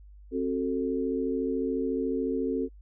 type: chord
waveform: sine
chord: F# diminished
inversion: second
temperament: just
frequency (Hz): 266.4 / 370 / 444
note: C4 / F#4 / A4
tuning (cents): +31 / 0 / +16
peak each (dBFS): -29 / -32 / -30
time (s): 0.31-2.69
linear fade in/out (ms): 50
effects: noise-tail reverb RT60 0.1 s tail -26 dB re dry + added 50 Hz sine -47 dBFS peak until 2.81 s